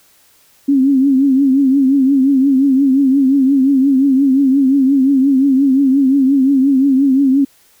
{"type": "tone with vibrato", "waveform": "sine", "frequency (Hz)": 270.7, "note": "C#4", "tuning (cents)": -41, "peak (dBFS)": -8, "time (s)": [0.68, 7.45], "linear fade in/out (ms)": 10, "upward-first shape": "triangle", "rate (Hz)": 5.7, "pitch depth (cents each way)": 98, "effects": ["white hiss -51 dBFS RMS until 7.8 s"]}